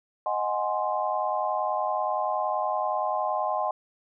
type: chord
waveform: sine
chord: Ab dominant seventh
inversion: second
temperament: equal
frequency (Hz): 622.3 / 740 / 830.6 / 1046.5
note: Eb5 / Gb5 / Ab5 / C6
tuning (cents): 0 / 0 / 0 / 0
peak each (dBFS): -30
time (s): 0.26-3.71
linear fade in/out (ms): 2
effects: none